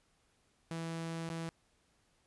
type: tone with dropouts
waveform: sawtooth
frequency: 164.81 Hz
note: E3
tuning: in tune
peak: -34 dBFS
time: 0.71-1.49 s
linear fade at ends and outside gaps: 0 ms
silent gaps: 1.29-1.301 s
effects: pink hiss -73 dBFS RMS until 2.26 s + resampled to 24000 Hz